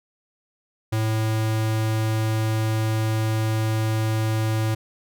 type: tone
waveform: square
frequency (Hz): 110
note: A2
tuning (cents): 0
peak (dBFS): -21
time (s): 0.92-4.75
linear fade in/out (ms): 10
effects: none